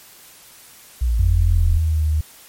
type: exponential sweep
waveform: sine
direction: down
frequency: 62.8 to 34.93 Hz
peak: -15 dBFS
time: 1.01-1.78 s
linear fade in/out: 10 ms
type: tone with pitch glide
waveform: sine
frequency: 87.31 to 76.89 Hz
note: F2 to D#2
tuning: 0 to -20 cents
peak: -15 dBFS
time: 1.19-2.21 s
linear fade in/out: 5 ms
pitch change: -220 cents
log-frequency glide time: 1.36-2.04 s
effects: white hiss -45 dBFS RMS until 2.48 s + MP3 64 kbps